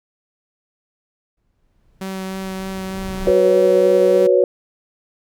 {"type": "noise with exponential growth", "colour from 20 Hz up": "brown", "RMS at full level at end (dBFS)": -27, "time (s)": [1.37, 3.31], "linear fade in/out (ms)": 5, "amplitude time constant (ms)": 420}
{"type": "tone with vibrato", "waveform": "sawtooth", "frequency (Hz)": 190.2, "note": "F#3", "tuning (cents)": 48, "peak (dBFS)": -21, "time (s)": [2.01, 4.27], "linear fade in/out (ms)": 5, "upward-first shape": "triangle", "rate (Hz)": 3.3, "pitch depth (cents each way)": 12}
{"type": "chord", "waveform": "sine", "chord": "F# suspended fourth", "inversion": "none", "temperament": "just", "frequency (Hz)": [370, 493.3, 555], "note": ["F#4", "B4", "C#5"], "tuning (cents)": [0, -2, 2], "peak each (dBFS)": -15, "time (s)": [3.27, 4.44], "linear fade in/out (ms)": 2}
{"effects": []}